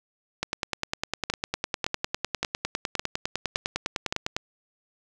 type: two click trains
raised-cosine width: 0.2 ms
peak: -9 / -9 dBFS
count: 40 / 6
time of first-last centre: 0.43-4.365 / 1.3-4.125 s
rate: 9.91 / 1.77 Hz
effects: none